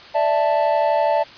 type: chord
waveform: triangle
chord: D suspended second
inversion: none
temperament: equal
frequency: 587.3 / 659.3 / 880 Hz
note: D5 / E5 / A5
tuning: 0 / 0 / 0 cents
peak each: -18 dBFS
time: 0.14-1.24 s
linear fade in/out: 20 ms
effects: white hiss -41 dBFS RMS until 1.37 s + resampled to 11025 Hz